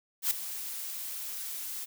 blue noise with ADSR envelope, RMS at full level -25 dBFS, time 0.22-1.86 s, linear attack 89 ms, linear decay 4 ms, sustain -13 dB, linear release 26 ms, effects none

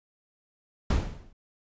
brown noise with exponential decay, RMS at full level -18 dBFS, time 0.9-1.33 s, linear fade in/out 5 ms, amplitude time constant 92 ms, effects resampled to 16000 Hz

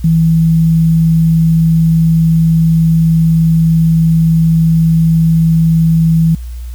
sine tone with quantisation, 163.4 Hz, E3, 15 cents flat, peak -6 dBFS, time 0.04-6.35 s, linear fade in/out 5 ms, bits 6, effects added 60 Hz sine -21 dBFS peak until 6.74 s + white hiss -44 dBFS RMS until 6.74 s

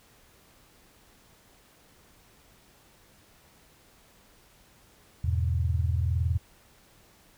sine chord, E major, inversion none, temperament equal, 82.41 / 103.83 / 123.47 Hz, E2 / G#2 / B2, 0 / 0 / 0 cents, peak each -25 / -31 / -31 dBFS, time 5.24-6.38 s, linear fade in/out 5 ms, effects pink hiss -59 dBFS RMS until 7.37 s

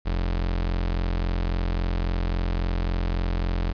35% pulse tone, 43.65 Hz, F1, in tune, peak -21 dBFS, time 0.05-3.73 s, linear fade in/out 20 ms, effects resampled to 11025 Hz + 10-bit

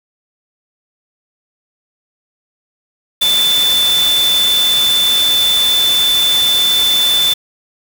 sine tone in noise, 3520 Hz, A7, in tune, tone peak -10 dBFS, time 3.21-7.34 s, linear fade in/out 10 ms, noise white, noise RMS -20 dBFS, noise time 3.21-7.34 s, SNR +7 dB, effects none

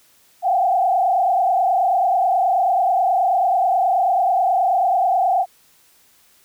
sine tone with frequency modulation, 740 Hz, F#5, in tune, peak -14 dBFS, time 0.42-5.46 s, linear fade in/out 50 ms, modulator 29.3 Hz, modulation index 1.7, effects white hiss -55 dBFS RMS until 6.44 s

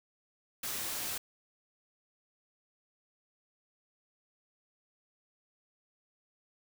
white noise, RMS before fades -37 dBFS, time 0.63-1.18 s, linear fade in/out 5 ms, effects none

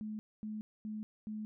sine tone bursts, 214.4 Hz, A3, 45 cents flat, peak -38 dBFS, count 4, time 0.01-1.45 s, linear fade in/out 0 ms, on 180 ms, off 240 ms, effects none

